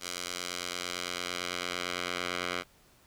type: tone with band-pass filter sweep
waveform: 10% pulse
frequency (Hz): 88.9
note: F2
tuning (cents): +31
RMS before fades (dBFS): -36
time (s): 0-2.64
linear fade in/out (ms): 50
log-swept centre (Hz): 5800 to 2300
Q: 0.76
effects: pink hiss -62 dBFS RMS until 3.06 s